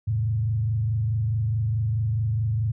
sine tone with frequency modulation, 110 Hz, A2, in tune, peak -21 dBFS, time 0.07-2.72 s, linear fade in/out 10 ms, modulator 24.7 Hz, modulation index 0.63, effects none

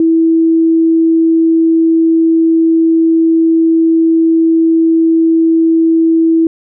sine tone, 326.8 Hz, E4, 15 cents flat, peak -6 dBFS, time 0-6.47 s, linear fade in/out 2 ms, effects none

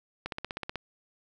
click train, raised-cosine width 0.3 ms, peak -18 dBFS, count 9, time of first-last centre 0.26-0.757 s, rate 16.1 Hz, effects none

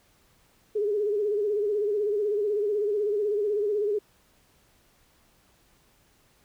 sine tone with vibrato, 415.3 Hz, G#4, in tune, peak -23 dBFS, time 0.75-3.99 s, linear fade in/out 10 ms, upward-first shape sine, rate 16 Hz, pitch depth 70 cents each way, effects pink hiss -63 dBFS RMS until 6.44 s

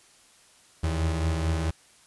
35% pulse beating tone pair, 80.1 / 84.6 Hz, E2 / E2, -49 / +45 cents, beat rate 4.5 Hz, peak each -23 / -31 dBFS, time 0.83-1.71 s, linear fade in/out 10 ms, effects white hiss -57 dBFS RMS until 2.06 s + resampled to 24000 Hz

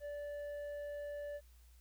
square tone with low-pass filter, 582 Hz, D5, 16 cents flat, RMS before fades -44 dBFS, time 0-1.41 s, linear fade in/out 50 ms, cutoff 1200 Hz, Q 1.5, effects added 60 Hz sine -59 dBFS peak until 1.8 s + white hiss -71 dBFS RMS until 1.8 s

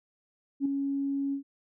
sine tone with ADSR envelope, 277.4 Hz, C#4, 1 cent sharp, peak -21 dBFS, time 0.6-1.43 s, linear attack 55 ms, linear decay 4 ms, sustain -6 dB, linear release 100 ms, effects tanh soft clip ceiling -17 dBFS

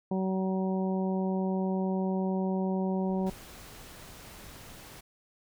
harmonic tone, 188.9 Hz, F#3, 36 cents sharp, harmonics 1 / 2 / 3 / 4 / 5, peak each -28 / -34 / -38 / -40 / -42 dBFS, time 0.11-3.3 s, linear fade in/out 5 ms
brown noise with exponential growth, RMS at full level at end -47 dBFS, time 2.55-3.34 s, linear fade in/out 1 ms, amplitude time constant 170 ms
pink noise, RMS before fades -48 dBFS, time 3.26-5.01 s, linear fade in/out 10 ms
effects none

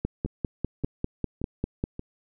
two click trains, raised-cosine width 3 ms, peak -21 / -13 dBFS, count 4 / 10, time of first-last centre 0.26-1.994 / 0.05-1.839 s, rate 1.73 / 5.03 Hz, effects none

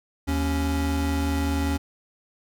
square tone pair together, 77.78 / 278.3 Hz, D#2 / C#4, 0 / +7 cents, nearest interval octave + minor seventh, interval 2207 cents, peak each -25 / -27 dBFS, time 0.27-1.78 s, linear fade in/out 20 ms, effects none

